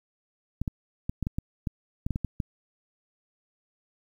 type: clicks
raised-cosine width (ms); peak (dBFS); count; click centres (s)
5; -16; 12; 0.616 / 0.678 / 1.095 / 1.227 / 1.269 / 1.385 / 1.672 / 2.065 / 2.107 / 2.159 / 2.247 / 2.402
effects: 9-bit